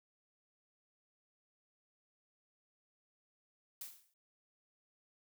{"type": "noise with exponential decay", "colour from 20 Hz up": "blue", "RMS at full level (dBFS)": -43, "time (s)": [3.81, 4.14], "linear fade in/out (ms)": 2, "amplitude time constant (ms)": 71, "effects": []}